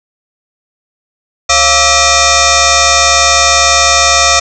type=tone with frequency modulation; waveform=sine; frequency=2400 Hz; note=D7; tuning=37 cents sharp; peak=-5 dBFS; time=1.49-4.4 s; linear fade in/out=10 ms; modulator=618 Hz; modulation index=7.1; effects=none